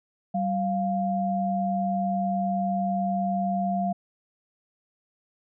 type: tone pair together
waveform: sine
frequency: 192.2 / 698.5 Hz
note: G3 / F5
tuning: -34 / 0 cents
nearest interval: octave + minor seventh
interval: 2234 cents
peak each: -26 dBFS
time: 0.34-3.93 s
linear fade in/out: 10 ms
effects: none